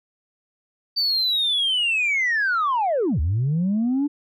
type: linear two-way sweep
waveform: sine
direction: down then up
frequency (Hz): 4621 to 69.3 to 296.1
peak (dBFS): -17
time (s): 0.96-4.08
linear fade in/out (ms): 20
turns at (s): 3.2
effects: tanh soft clip ceiling -16 dBFS